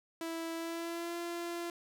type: tone with pitch glide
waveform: sawtooth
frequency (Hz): 329.6 to 342.8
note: E4 to F4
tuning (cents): 0 to -32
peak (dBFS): -33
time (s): 0.21-1.7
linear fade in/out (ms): 2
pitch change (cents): +68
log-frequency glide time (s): 0.55-1.17
effects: none